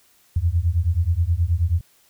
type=beating tone pair; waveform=sine; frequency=80.7 / 90.1 Hz; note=E2 / F#2; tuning=-36 / -45 cents; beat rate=9.4 Hz; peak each=-20 dBFS; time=0.36-1.81 s; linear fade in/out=5 ms; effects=white hiss -58 dBFS RMS until 2.09 s